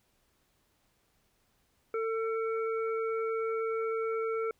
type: harmonic tone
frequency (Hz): 448.4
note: A4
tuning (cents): +33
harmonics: 1 / 3 / 5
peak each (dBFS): -30 / -37 / -45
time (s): 1.94-4.51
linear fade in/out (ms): 2
effects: pink hiss -72 dBFS RMS until 4.59 s